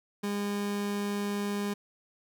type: tone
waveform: 30% pulse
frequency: 203.6 Hz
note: G#3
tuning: 34 cents flat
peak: -27 dBFS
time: 0.23-1.74 s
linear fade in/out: 10 ms
effects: none